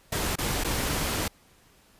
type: noise with dropouts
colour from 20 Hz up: pink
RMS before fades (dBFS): -28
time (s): 0.12-1.28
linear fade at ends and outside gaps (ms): 5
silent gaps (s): 0.357-0.384 / 0.638-0.645
effects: pink hiss -59 dBFS RMS until 1.99 s + resampled to 32000 Hz